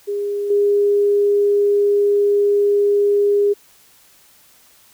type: tone with level steps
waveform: sine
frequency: 407.4 Hz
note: G#4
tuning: 33 cents flat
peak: -19 / -12 dBFS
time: 0.07-3.54 s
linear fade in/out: 20 ms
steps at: 0.5 s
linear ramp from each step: 5 ms
effects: white hiss -51 dBFS RMS until 4.93 s